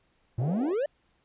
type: exponential sweep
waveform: triangle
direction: up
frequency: 110 to 616 Hz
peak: -23 dBFS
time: 0.38-0.86 s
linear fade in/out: 5 ms
type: band-pass noise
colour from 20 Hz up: white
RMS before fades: -38 dBFS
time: 0.38-0.75 s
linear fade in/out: 50 ms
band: 240 to 780 Hz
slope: 96 dB/octave
effects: pink hiss -69 dBFS RMS until 1.24 s + resampled to 8000 Hz